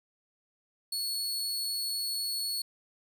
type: tone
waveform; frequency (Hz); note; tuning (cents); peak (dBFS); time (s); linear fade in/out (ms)
sawtooth; 4388; C#8; -18; -28; 0.92-2.62; 5
effects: none